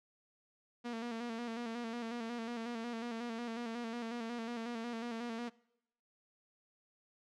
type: tone with vibrato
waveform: sawtooth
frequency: 233.1 Hz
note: A#3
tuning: in tune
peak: -35 dBFS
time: 0.84-5.5 s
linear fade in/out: 20 ms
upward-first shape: square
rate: 5.5 Hz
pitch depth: 49 cents each way
effects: noise-tail reverb RT60 0.8 s tail -23 dB re dry + low-pass 5000 Hz 12 dB/octave